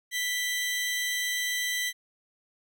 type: tone pair together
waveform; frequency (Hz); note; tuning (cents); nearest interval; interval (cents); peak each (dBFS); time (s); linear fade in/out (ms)
sawtooth; 1975.5 / 3146; B6 / G7; 0 / +6; minor sixth; 806; -25 / -31; 0.11-1.93; 50
effects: none